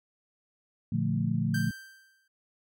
sine chord, Bb major seventh, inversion none, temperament equal, 116.54 / 146.83 / 174.61 / 220 Hz, Bb2 / D3 / F3 / A3, 0 / 0 / 0 / 0 cents, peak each -31 dBFS, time 0.92-1.71 s, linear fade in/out 5 ms
45% pulse tone with exponential decay, 1568 Hz, G6, in tune, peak -31 dBFS, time 1.54-2.28 s, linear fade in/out 5 ms, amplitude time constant 160 ms
effects none

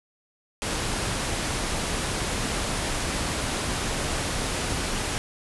pink low-pass noise, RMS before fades -28 dBFS, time 0.62-5.18 s, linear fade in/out 0 ms, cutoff 11000 Hz, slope 96 dB/octave, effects none

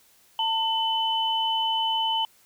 sine tone pair together, 897 / 3020 Hz, A5 / F#7, +33 / +35 cents, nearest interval octave + major sixth, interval 2102 cents, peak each -25 dBFS, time 0.39-2.25 s, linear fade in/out 2 ms, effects white hiss -59 dBFS RMS until 2.45 s

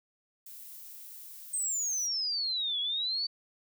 violet noise, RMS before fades -47 dBFS, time 0.46-2.07 s, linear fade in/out 5 ms
sine exponential two-way sweep, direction down then up, 8460 to 3322 to 4588 Hz, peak -29 dBFS, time 1.53-3.27 s, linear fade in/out 10 ms, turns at 2.8 s
effects none

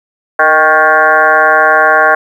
sine tone with frequency modulation, 1100 Hz, C#6, 14 cents flat, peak -4 dBFS, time 0.39-2.15 s, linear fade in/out 5 ms, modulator 159 Hz, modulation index 3.8, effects high-pass 400 Hz 12 dB/octave + 7-bit

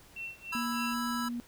sine tone with tremolo, 2705 Hz, E7, 44 cents sharp, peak -36 dBFS, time 0.16-0.94 s, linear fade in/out 5 ms, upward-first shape sine, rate 3.3 Hz, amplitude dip 95%
square chord, E major, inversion second, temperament just, 988.9 / 1318.5 / 1648.1 Hz, B5 / E6 / G#6, +2 / 0 / -14 cents, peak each -39 / -37 / -42 dBFS, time 0.52-1.29 s, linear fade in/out 10 ms
sine tone with pitch glide, 237 to 238.8 Hz, A#3 to A#3, +29 to +42 cents, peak -33 dBFS, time 0.55-1.4 s, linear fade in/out 0 ms, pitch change +13 cents, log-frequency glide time 0.93-0.99 s
effects pink hiss -57 dBFS RMS until 1.47 s

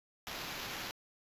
white noise with sample-and-hold, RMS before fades -42 dBFS, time 0.27-0.91 s, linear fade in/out 0 ms, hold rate 8820 Hz, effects resampled to 32000 Hz

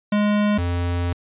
square tone pair in turn, 207.7 / 87.33 Hz, G#3 / F2, 0 / 0 cents, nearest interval octave + minor third, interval 1500 cents, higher first, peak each -17 / -21 dBFS, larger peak first, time 0.12-0.58 / 0.58-1.13 s, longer second, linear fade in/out 5 ms, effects resampled to 8000 Hz

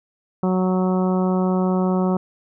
harmonic tone, 185 Hz, F#3, in tune, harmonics 1 / 2 / 3 / 4 / 5 / 6 / 7, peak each -18 / -24 / -28 / -30 / -32 / -34 / -35 dBFS, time 0.43-2.17 s, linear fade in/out 2 ms, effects none

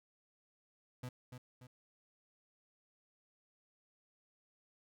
35% pulse tone with echo, 125.3 Hz, B2, 25 cents sharp, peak -40 dBFS, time 1.03-1.09 s, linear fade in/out 5 ms, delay 290 ms, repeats 2, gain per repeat -6 dB, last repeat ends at 1.67 s, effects none

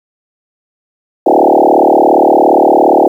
sine tone with frequency modulation, 571 Hz, D5, 49 cents flat, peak -4 dBFS, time 1.26-3.08 s, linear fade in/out 5 ms, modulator 37.3 Hz, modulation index 7.3, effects 7-bit

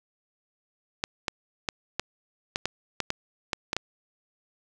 clicks, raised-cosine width 0.2 ms, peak -9 dBFS, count 11, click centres 1.039 / 1.282 / 1.688 / 1.996 / 2.559 / 2.656 / 3.003 / 3.104 / 3.532 / 3.731 / 3.766 s, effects none

